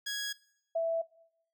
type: tone pair in turn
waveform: 15% pulse / sine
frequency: 1661.2 / 660.5 Hz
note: G#6 / E5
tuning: 0 / +3 cents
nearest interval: octave + major third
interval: 1597 cents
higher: first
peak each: -27 dBFS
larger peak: neither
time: 0.06-0.33 / 0.75-1.02 s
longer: neither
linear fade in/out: 10 ms
effects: noise-tail reverb RT60 0.8 s tail -22 dB re dry